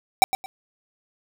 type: tone with echo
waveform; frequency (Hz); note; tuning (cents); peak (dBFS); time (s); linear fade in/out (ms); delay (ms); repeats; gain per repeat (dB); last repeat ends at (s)
square; 770; G5; -31; -10; 0.22-0.24; 0; 110; 2; -12; 0.46
effects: none